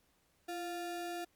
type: ring-modulated tone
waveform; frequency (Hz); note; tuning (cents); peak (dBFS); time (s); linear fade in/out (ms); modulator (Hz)
square; 523.3; C5; 0; -36; 0.48-1.25; 10; 181
effects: pink hiss -73 dBFS RMS until 1.35 s + MP3 96 kbps